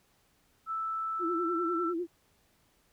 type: tone with pitch glide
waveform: sine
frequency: 1318.5 to 1335.4 Hz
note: E6 to E6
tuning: 0 to +22 cents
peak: -31 dBFS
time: 0.66-1.94 s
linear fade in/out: 50 ms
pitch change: +22 cents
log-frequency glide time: 1.22-1.5 s
type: tone with vibrato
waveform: sine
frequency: 342.5 Hz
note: F4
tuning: 34 cents flat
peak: -30 dBFS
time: 1.19-2.07 s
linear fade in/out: 50 ms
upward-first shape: sine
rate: 10 Hz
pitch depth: 93 cents each way
effects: pink hiss -69 dBFS RMS until 2.92 s